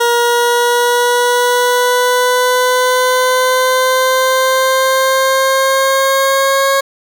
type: linear sweep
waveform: 20% pulse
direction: up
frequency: 473.3 to 547 Hz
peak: -5 dBFS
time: 0-6.81 s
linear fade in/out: 10 ms
effects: none